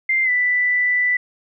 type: tone with pitch glide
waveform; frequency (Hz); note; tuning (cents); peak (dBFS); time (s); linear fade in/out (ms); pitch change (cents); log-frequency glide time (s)
sine; 2093 to 1981.2; C7 to B6; 0 to +5; -15; 0.09-1.17; 5; -95; 0.24-0.3
effects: none